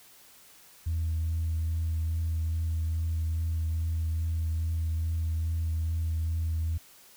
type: tone with vibrato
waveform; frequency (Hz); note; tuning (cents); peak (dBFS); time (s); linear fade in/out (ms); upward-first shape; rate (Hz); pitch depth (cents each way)
sine; 81.4; E2; -21; -25; 0.86-6.78; 10; triangle; 2.4; 19
effects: tanh soft clip ceiling -23 dBFS + white hiss -55 dBFS RMS until 7.16 s